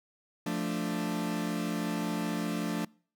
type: chord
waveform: 40% pulse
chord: D minor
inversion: first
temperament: equal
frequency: 174.61 / 220 / 293.7 Hz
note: F3 / A3 / D4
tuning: 0 / 0 / 0 cents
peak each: -34 dBFS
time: 0.46-2.85 s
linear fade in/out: 5 ms
effects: noise-tail reverb RT60 0.5 s tail -26 dB re dry